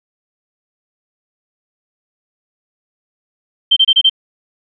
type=tone bursts; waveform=sine; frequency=3130 Hz; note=G7; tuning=3 cents flat; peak=-6 dBFS; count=5; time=3.71-4.097 s; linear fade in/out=10 ms; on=55 ms; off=28 ms; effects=none